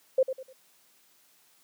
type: tone with echo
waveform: sine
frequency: 523.3 Hz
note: C5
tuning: in tune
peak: -18 dBFS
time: 0.18-0.23 s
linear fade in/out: 5 ms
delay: 100 ms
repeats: 3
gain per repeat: -10 dB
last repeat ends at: 0.53 s
effects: white hiss -63 dBFS RMS until 1.63 s + high-pass 150 Hz 12 dB/octave